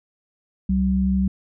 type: tone pair together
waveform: sine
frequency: 67.5 / 190.92 Hz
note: C#2 / G3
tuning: -45 / -45 cents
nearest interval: octave + tritone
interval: 1800 cents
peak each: -23 / -18 dBFS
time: 0.69-1.28 s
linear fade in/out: 5 ms
effects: none